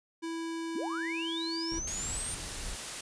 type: tone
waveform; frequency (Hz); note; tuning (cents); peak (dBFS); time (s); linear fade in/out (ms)
square; 329.6; E4; 0; -35; 0.22-1.8; 20
type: linear sweep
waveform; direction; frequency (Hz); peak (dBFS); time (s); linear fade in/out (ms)
sine; up; 200.3 to 9000; -35; 0.75-2.35; 10
type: noise with tremolo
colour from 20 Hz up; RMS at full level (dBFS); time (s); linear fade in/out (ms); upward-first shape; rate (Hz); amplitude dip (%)
brown; -40; 1.71-2.76; 10; triangle; 3.3; 45
type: noise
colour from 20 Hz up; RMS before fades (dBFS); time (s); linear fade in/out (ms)
white; -39; 1.87-3.01; 5
effects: resampled to 22050 Hz